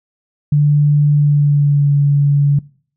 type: tone with pitch glide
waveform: sine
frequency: 146.83 to 142.98 Hz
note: D3 to D3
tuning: 0 to -46 cents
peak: -8 dBFS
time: 0.52-2.59 s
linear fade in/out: 5 ms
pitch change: -46 cents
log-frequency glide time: 1.14-1.91 s
effects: noise-tail reverb RT60 0.5 s tail -23 dB re dry